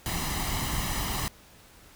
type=noise with comb filter; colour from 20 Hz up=pink; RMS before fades=-30 dBFS; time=0.06-1.28 s; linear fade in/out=0 ms; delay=1 ms; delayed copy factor=+0.6; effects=pink hiss -54 dBFS RMS until 1.95 s